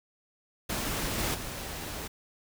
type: noise with level steps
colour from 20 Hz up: pink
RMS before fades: -32 / -30 / -38 dBFS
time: 0.69-2.08 s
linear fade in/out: 10 ms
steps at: 1.18 / 1.34 s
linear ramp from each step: 10 ms
effects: none